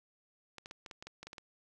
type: clicks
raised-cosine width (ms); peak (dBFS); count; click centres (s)
0.2; -29; 11; 0.583 / 0.659 / 0.711 / 0.862 / 0.912 / 1.025 / 1.07 / 1.23 / 1.27 / 1.331 / 1.382
effects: none